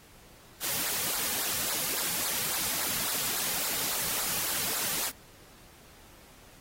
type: noise with flanger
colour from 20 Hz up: white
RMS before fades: -31 dBFS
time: 0.6-5.12 s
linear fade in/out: 50 ms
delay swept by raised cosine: 0.32 to 3.12 ms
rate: 3.6 Hz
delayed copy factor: -0.9
effects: pink hiss -55 dBFS RMS until 6.6 s + AAC 48 kbps